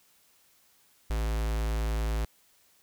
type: tone with notch filter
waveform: square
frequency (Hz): 55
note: A1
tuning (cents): 0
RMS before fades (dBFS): -29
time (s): 1.1-2.25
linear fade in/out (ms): 5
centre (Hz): 210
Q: 1.6
effects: white hiss -64 dBFS RMS until 2.82 s